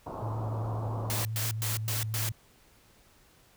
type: low-pass noise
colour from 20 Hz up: white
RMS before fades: -39 dBFS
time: 0.06-1.24 s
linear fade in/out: 5 ms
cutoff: 1100 Hz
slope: 48 dB/octave
type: tone with vibrato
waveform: sine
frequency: 110 Hz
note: A2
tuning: in tune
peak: -31 dBFS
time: 0.22-2.32 s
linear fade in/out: 5 ms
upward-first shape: sine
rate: 7.4 Hz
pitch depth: 24 cents each way
type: noise bursts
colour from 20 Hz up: white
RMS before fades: -33 dBFS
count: 5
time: 1.1-2.29 s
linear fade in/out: 0 ms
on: 150 ms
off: 110 ms
effects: pink hiss -61 dBFS RMS until 3.56 s